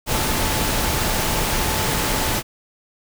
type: tone in noise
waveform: sine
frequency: 875 Hz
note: A5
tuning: 10 cents flat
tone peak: -31 dBFS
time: 0.06-2.43 s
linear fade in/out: 50 ms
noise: pink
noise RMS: -21 dBFS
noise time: 0.06-2.43 s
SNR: -13 dB
effects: none